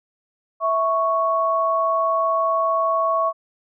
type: tone pair together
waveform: sine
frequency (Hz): 655.8 / 1108.7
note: E5 / C#6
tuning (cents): -9 / 0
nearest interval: major sixth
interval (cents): 909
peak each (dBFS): -21 / -19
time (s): 0.6-3.33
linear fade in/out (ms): 50
effects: none